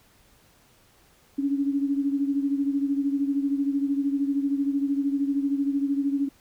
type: beating tone pair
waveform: sine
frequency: 277.7 / 290.7 Hz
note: C#4 / D4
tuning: +3 / -18 cents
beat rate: 13 Hz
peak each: -23 / -29 dBFS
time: 1.38-6.29 s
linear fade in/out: 10 ms
effects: pink hiss -59 dBFS RMS until 6.4 s